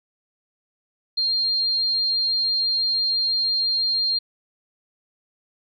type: tone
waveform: sine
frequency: 4202 Hz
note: C8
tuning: 7 cents sharp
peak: -19 dBFS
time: 1.17-4.19 s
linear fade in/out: 10 ms
effects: none